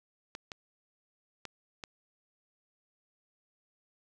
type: clicks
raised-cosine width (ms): 0.2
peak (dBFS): -23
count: 4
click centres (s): 0.351 / 0.518 / 1.453 / 1.838
effects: none